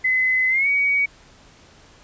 sine tone with pitch glide, 2032 to 2255 Hz, B6 to C#7, +49 to +29 cents, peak -16 dBFS, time 0.04-1.06 s, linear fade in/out 10 ms, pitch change +180 cents, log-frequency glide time 0.49-0.68 s, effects pink hiss -50 dBFS RMS until 2.03 s + resampled to 16000 Hz

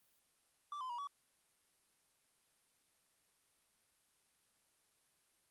triangle tone with pitch steps, 1169 / 1025 / 958 / 1135 Hz, D6 / C6 / A#5 / C#6, -8 / -36 / +47 / +41 cents, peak -39 dBFS, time 0.72-1.072 s, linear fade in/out 2 ms, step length 88 ms, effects white hiss -75 dBFS RMS until 5.5 s + Opus 32 kbps

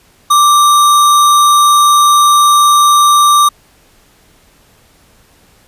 sine tone with sample-and-hold, 1174.7 Hz, D6, in tune, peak -4 dBFS, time 0.3-3.49 s, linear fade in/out 10 ms, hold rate 4900 Hz, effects pink hiss -48 dBFS RMS until 5.67 s + resampled to 32000 Hz

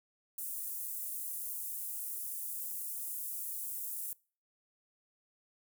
pink high-pass noise, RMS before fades -40 dBFS, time 0.38-4.13 s, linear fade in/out 2 ms, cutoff 10000 Hz, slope 24 dB/octave, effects noise-tail reverb RT60 0.4 s tail -24 dB re dry

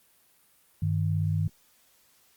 sine tone pair together, 98.18 / 155.56 Hz, G2 / D#3, +3 / 0 cents, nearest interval minor sixth, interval 797 cents, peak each -26 / -27 dBFS, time 0.82-1.48 s, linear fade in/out 5 ms, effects white hiss -63 dBFS RMS until 2.36 s + Opus 32 kbps

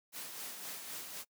white noise with tremolo, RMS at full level -43 dBFS, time 0.12-1.25 s, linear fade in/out 50 ms, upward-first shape sine, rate 3.9 Hz, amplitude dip 40%, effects noise-tail reverb RT60 0.1 s tail -24 dB re dry + high-pass 150 Hz 12 dB/octave

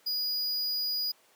square tone, 4910 Hz, D#8, 24 cents flat, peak -29 dBFS, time 0.06-1.12 s, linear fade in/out 10 ms, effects pink hiss -62 dBFS RMS until 1.35 s + high-pass 400 Hz 12 dB/octave

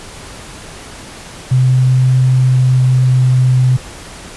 sine tone with pitch glide, 128.5 to 127.61 Hz, C3 to C3, -31 to -43 cents, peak -7 dBFS, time 1.51-3.77 s, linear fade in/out 10 ms, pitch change -12 cents, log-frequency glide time 2.43-3.51 s, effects pink hiss -32 dBFS RMS until 4.36 s + resampled to 24000 Hz

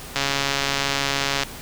click train, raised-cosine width 0.2 ms, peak -4 dBFS, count 178, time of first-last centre 0.16-1.433 s, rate 139 Hz, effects pink hiss -37 dBFS RMS until 1.61 s

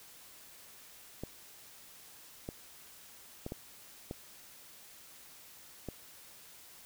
clicks, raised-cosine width 2 ms, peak -25 dBFS, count 6, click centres 1.236 / 2.489 / 3.464 / 3.521 / 4.111 / 5.887 s, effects white hiss -55 dBFS RMS until 6.85 s

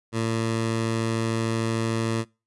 15% pulse tone, 113.3 Hz, A#2, 49 cents flat, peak -17 dBFS, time 0.12-2.25 s, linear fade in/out 50 ms, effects noise-tail reverb RT60 0.3 s tail -25 dB re dry + resampled to 24000 Hz

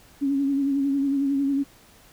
sine tone with vibrato, 277.2 Hz, C#4, in tune, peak -20 dBFS, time 0.21-1.64 s, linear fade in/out 20 ms, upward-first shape sine, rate 11 Hz, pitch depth 41 cents each way, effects pink hiss -53 dBFS RMS until 2.12 s

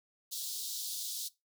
pink high-pass noise, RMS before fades -39 dBFS, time 0.31-1.29 s, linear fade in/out 20 ms, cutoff 3600 Hz, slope 48 dB/octave, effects noise-tail reverb RT60 0.2 s tail -19 dB re dry

